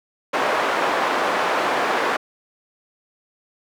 white band-pass noise, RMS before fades -21 dBFS, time 0.33-2.17 s, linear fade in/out 10 ms, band 410 to 1200 Hz, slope 12 dB/octave, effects none

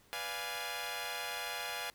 10% pulse chord, B diminished seventh, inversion none, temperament equal, 493.9 / 587.3 / 698.5 / 830.6 Hz, B4 / D5 / F5 / Ab5, 0 / 0 / 0 / 0 cents, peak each -37 / -38 / -34 / -33 dBFS, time 0.13-1.9 s, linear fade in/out 0 ms, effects pink hiss -65 dBFS RMS until 1.94 s

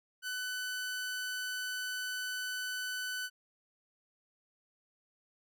sawtooth tone, 1500 Hz, F#6, 23 cents sharp, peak -32 dBFS, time 0.22-3.3 s, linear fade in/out 50 ms, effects none

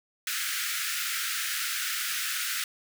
pink high-pass noise, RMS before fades -31 dBFS, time 0.27-2.64 s, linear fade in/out 2 ms, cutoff 1300 Hz, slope 96 dB/octave, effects none

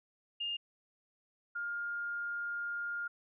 sine tone pair in turn, 2822 / 1411 Hz, F7 / F6, +17 / +17 cents, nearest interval octave, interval 1200 cents, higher first, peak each -34 / -35 dBFS, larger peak first, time 0.4-0.57 / 1.55-3.08 s, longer second, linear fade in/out 10 ms, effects none

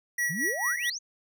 square tone with tremolo, 1929 Hz, B6, 41 cents flat, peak -25 dBFS, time 0.18-0.9 s, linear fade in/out 5 ms, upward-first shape sine, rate 4.5 Hz, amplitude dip 65%
sine exponential sweep, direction up, 138.59 to 6630 Hz, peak -32 dBFS, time 0.29-0.99 s, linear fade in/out 20 ms
effects none

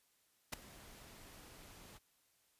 pink noise with ADSR envelope, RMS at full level -37 dBFS, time 0.52-1.99 s, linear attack 14 ms, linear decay 7 ms, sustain -20 dB, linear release 25 ms, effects white hiss -75 dBFS RMS until 2.59 s + resampled to 32000 Hz

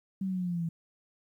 sine linear sweep, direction down, 194 to 163.7 Hz, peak -29 dBFS, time 0.21-0.69 s, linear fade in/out 5 ms, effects 11-bit

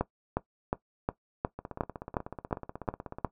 two click trains, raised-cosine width 1 ms, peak -24 / -13 dBFS, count 28 / 10, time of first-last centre 1.59-3.246 / 0.01-3.247 s, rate 16.3 / 2.78 Hz, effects noise-tail reverb RT60 0.1 s tail -17 dB re dry

